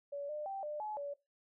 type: tone with pitch steps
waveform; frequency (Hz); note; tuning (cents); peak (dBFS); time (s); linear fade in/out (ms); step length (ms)
sine; 569 / 601 / 781 / 598 / 851 / 571; C#5 / D5 / G5 / D5 / G#5 / D5; +45 / +40 / -7 / +31 / +42 / -49; -38; 0.12-1.14; 10; 170
effects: noise-tail reverb RT60 0.2 s tail -18 dB re dry